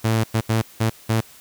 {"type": "tone bursts at uneven times", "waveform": "sawtooth", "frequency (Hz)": 111.8, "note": "A2", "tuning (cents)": 28, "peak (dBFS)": -13, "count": 5, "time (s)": [[0.04, 0.24], [0.34, 0.41], [0.49, 0.62], [0.8, 0.9], [1.09, 1.21]], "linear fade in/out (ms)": 10, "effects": ["white hiss -47 dBFS RMS until 1.4 s"]}